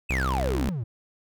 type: exponential sweep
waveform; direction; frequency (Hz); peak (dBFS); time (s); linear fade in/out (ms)
triangle; down; 2700 to 103.83; -25; 0.09-0.84; 10
type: tone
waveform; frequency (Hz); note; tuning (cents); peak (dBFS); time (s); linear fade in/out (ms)
sawtooth; 65.41; C2; 0; -21; 0.1-0.69; 0
effects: none

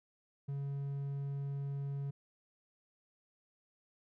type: tone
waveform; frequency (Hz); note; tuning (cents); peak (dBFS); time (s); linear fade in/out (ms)
triangle; 139.8; C#3; +15; -34; 0.48-2.11; 10
effects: none

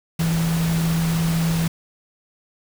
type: tone in noise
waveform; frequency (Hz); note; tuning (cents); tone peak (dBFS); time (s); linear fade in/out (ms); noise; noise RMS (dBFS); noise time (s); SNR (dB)
sine; 164.81; E3; 0; -18; 0.19-1.68; 5; pink; -29; 0.19-1.68; +8
effects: none

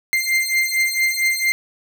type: beating tone pair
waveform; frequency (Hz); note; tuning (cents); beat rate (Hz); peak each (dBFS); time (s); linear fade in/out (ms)
40% pulse; 2093 / 2097.4; C7 / C7; 0 / +4; 4.4; -19; 0.13-1.52; 0
effects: none

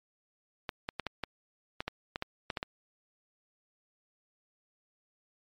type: clicks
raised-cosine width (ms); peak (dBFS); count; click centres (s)
0.3; -17; 12; 0.692 / 0.889 / 0.997 / 1.067 / 1.237 / 1.805 / 1.88 / 2.159 / 2.224 / 2.502 / 2.572 / 2.629
effects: MP3 64 kbps

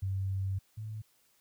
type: tone pair in turn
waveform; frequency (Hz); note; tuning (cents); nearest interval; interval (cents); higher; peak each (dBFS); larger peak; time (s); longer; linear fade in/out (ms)
sine; 96.3 / 108.09; G2 / A2; -30 / -30; major second; 200; second; -30 / -37; first; 0.02-0.59 / 0.77-1.02; first; 10
effects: white hiss -69 dBFS RMS until 1.4 s

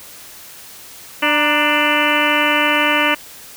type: harmonic tone with a mistuned harmonic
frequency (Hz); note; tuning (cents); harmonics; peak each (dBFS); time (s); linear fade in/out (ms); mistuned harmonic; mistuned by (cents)
295.9; D4; +13; 1 / 2 / 3 / 4 / 5 / 6 / 7 / 8 / 9 / 10; -22 / -22 / -22 / -22 / -22 / -22 / -22 / -22 / -22 / -22; 1.22-3.15; 10; 3; +86
effects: white hiss -38 dBFS RMS until 3.56 s

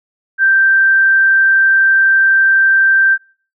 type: tone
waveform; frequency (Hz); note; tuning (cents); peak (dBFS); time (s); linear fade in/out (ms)
sine; 1568; G6; 0; -7; 0.38-3.18; 50
effects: noise-tail reverb RT60 0.4 s tail -22 dB re dry

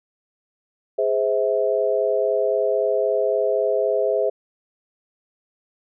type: chord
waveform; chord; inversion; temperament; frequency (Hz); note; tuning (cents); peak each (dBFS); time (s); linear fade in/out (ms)
sine; Ab augmented; none; just; 415.3 / 519.1 / 648.9; Ab4 / C5 / E5; 0 / -14 / -27; -22; 0.98-4.3; 10
effects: none

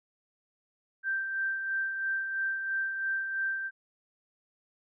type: tone with tremolo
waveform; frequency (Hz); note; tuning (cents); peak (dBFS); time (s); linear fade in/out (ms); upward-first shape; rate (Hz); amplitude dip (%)
sine; 1568; G6; 0; -27; 1.03-3.71; 50; sine; 3; 45
effects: none

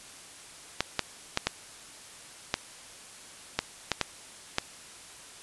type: clicks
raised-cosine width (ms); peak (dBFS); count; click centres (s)
0.2; -7; 9; 0.806 / 0.993 / 1.374 / 1.47 / 2.541 / 3.59 / 3.917 / 4.013 / 4.584
effects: white hiss -48 dBFS RMS until 5.42 s + resampled to 24000 Hz

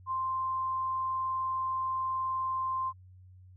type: tone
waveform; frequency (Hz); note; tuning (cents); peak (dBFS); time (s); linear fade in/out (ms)
sine; 1046.5; C6; 0; -29; 0.06-2.93; 50
effects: added 92 Hz sine -51 dBFS peak until 3.56 s

